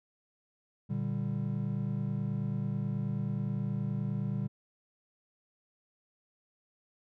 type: chord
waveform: triangle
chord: G minor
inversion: first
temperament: just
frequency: 117.6 / 147 / 196 Hz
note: Bb2 / D3 / G3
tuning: +16 / +2 / 0 cents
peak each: -33 dBFS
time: 0.89-4.48 s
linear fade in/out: 20 ms
effects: none